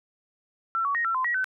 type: tone with pitch steps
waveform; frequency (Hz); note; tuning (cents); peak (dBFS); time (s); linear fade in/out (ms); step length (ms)
sine; 1345 / 1126 / 1871 / 1347 / 1031 / 1914 / 1521; E6 / C#6 / A#6 / E6 / C6 / A#6 / F#6; +34 / +27 / +6 / +37 / -26 / +45 / +47; -23; 0.75-1.443; 0; 99
effects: none